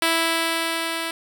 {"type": "tone with level ramp", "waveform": "5% pulse", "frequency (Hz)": 329.6, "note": "E4", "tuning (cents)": 0, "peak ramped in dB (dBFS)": [-6, -14], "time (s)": [0.02, 1.11], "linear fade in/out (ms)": 2, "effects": []}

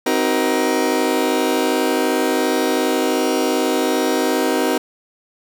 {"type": "chord", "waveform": "30% pulse", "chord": "C half-diminished seventh", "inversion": "none", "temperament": "just", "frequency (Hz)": [261.6, 314, 376.7, 470.9], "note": ["C4", "Eb4", "Gb4", "Bb4"], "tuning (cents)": [0, 16, 31, 18], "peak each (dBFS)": -19, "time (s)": [0.06, 4.78], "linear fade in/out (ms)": 5, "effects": []}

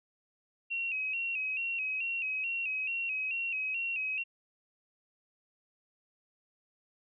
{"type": "tone with vibrato", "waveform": "sine", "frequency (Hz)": 2637, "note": "E7", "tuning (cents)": 0, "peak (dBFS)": -31, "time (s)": [0.7, 4.24], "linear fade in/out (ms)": 20, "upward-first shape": "square", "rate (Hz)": 2.3, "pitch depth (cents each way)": 64, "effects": []}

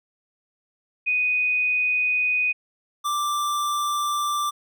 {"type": "tone pair in turn", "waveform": ["sine", "square"], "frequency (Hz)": [2489, 1177.5], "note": ["D#7", "D6"], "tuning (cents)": [0, 4], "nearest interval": "octave + minor second", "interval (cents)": 1296, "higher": "first", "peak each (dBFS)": [-19, -23], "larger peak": "first", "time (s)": [[1.06, 2.53], [3.04, 4.51]], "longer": "neither", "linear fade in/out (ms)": 20, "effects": []}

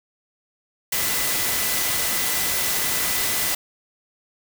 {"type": "tone in noise", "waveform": "sine", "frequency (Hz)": 1999, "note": "B6", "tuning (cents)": 20, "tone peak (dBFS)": -33, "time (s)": [0.92, 3.55], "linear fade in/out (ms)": 5, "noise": "white", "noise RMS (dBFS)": -23, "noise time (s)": [0.92, 3.55], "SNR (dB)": -13, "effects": []}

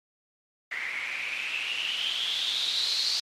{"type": "noise with low-pass filter sweep", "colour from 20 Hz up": "blue", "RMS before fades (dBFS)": -30, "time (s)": [0.71, 3.2], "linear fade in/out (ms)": 5, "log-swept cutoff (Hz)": [2000, 4500], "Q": 8.7, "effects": ["MP3 64 kbps"]}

